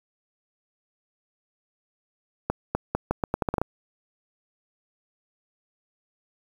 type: accelerating click train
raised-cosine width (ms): 1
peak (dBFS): -9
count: 11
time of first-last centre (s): 2.5-3.616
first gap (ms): 250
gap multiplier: 0.8
effects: 7-bit